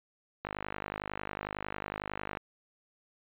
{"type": "click train", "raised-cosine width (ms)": 0.5, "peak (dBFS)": -20, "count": 99, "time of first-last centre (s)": [0.45, 2.372], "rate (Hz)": 51, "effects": ["resampled to 8000 Hz"]}